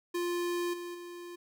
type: tone with level steps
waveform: square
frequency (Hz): 349.4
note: F4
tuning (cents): +1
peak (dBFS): -31 / -39 / -43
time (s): 0.14-1.36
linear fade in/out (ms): 10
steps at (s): 0.73 / 0.94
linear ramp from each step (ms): 10
effects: none